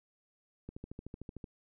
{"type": "click train", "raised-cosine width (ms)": 3, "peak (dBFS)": -30, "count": 11, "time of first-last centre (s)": [0.69, 1.442], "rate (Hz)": 13.3, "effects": []}